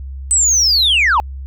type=linear sweep; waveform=sine; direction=down; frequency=8200 to 801 Hz; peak=-8 dBFS; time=0.31-1.2 s; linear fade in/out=0 ms; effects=tanh soft clip ceiling -8 dBFS + added 67 Hz sine -25 dBFS peak until 1.46 s